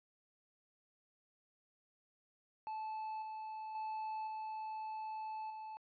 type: tone with level steps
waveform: triangle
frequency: 871 Hz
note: A5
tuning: 18 cents flat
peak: -38 / -41 / -37 / -39 / -43 dBFS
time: 2.67-5.77 s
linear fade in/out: 0 ms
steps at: 3.22 / 3.75 / 4.27 / 5.5 s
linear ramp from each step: 2 ms
effects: resampled to 11025 Hz